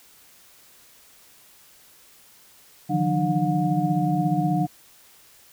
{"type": "tone cluster", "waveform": "sine", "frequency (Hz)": [149.6, 164.2, 180.9, 301.7, 720], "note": ["D3", "E3", "F#3", "D4", "F#5"], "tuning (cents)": [32, -6, -39, 47, -47], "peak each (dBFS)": -26, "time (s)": [2.89, 4.67], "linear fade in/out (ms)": 20, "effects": ["white hiss -53 dBFS RMS until 5.52 s"]}